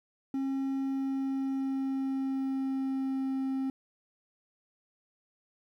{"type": "tone with pitch glide", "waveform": "triangle", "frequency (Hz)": [270, 266.3], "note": ["C#4", "C4"], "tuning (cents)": [-45, 31], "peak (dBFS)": -27, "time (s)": [0.34, 3.7], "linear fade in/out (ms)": 2, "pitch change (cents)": -24, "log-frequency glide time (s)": [0.79, 3.34], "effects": ["11-bit"]}